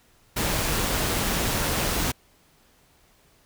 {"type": "noise with amplitude modulation", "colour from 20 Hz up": "pink", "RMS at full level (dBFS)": -24, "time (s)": [0.36, 2.12], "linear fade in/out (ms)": 10, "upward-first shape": "sine", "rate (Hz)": 172, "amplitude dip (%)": 25, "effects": ["pink hiss -60 dBFS RMS until 3.45 s"]}